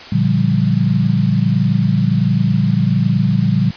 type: chord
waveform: sine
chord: G minor seventh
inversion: first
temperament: equal with one note detuned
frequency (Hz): 116.54 / 144.06 / 174.61 / 196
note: Bb2 / D3 / F3 / G3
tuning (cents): 0 / -33 / 0 / 0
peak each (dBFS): -17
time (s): 0.12-3.71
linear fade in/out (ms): 5
effects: white hiss -34 dBFS RMS until 3.76 s + resampled to 11025 Hz